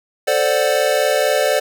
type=chord; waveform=square; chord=D dominant seventh; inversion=second; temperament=equal; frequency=440 / 523.3 / 587.3 / 740 Hz; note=A4 / C5 / D5 / F#5; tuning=0 / 0 / 0 / 0 cents; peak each=-23 / -20 / -18 / -24 dBFS; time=0.27-1.6 s; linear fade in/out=10 ms; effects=none